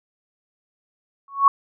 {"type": "tone with exponential growth", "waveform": "sine", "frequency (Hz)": 1108.7, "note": "C#6", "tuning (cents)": 0, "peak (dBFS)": -6, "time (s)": [1.28, 1.48], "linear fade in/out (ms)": 2, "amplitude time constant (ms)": 42, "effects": []}